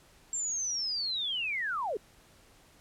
sine linear sweep, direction down, 7459 to 369.4 Hz, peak -30 dBFS, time 0.33-1.97 s, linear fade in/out 2 ms, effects pink hiss -60 dBFS RMS until 2.8 s + low-pass 12000 Hz 12 dB/octave

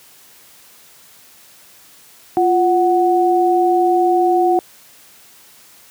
sine tone pair together, 349.2 / 740 Hz, F4 / F#5, 0 / 0 cents, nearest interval octave + minor second, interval 1300 cents, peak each -14 dBFS, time 2.37-4.59 s, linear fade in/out 0 ms, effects white hiss -46 dBFS RMS until 5.9 s + high-pass 80 Hz 12 dB/octave

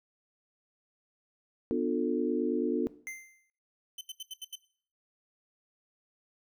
sine chord, B half-diminished seventh, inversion none, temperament just, 246.9 / 296.3 / 355.6 / 444.5 Hz, B3 / D4 / F4 / A4, 0 / +15 / +31 / +18 cents, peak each -32 dBFS, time 1.71-2.87 s, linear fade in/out 0 ms
square tone with exponential decay, 2085 Hz, C7, 7 cents flat, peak -36 dBFS, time 3.07-3.5 s, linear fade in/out 0 ms, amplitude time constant 93 ms
sawtooth tone bursts, 3057 Hz, G7, 44 cents flat, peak -35 dBFS, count 6, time 3.98-4.556 s, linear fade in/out 5 ms, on 31 ms, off 78 ms
effects noise-tail reverb RT60 0.5 s tail -17 dB re dry

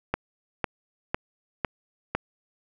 click train, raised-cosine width 0.5 ms, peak -9 dBFS, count 5, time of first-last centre 0.14-2.15 s, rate 1.99 Hz, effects none

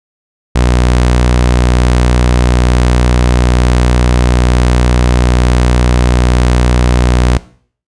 sawtooth tone, 61.1 Hz, B1, 18 cents flat, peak -3 dBFS, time 0.55-7.38 s, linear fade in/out 10 ms, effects noise-tail reverb RT60 0.5 s tail -18 dB re dry + resampled to 22050 Hz

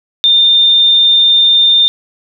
sine tone, 3612 Hz, A7, 45 cents sharp, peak -5 dBFS, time 0.24-1.88 s, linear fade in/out 0 ms, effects none

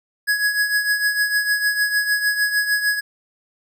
square tone with tremolo, 1673 Hz, G#6, 12 cents sharp, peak -15 dBFS, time 0.27-3.01 s, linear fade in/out 20 ms, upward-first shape triangle, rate 6.6 Hz, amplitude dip 70%, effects none

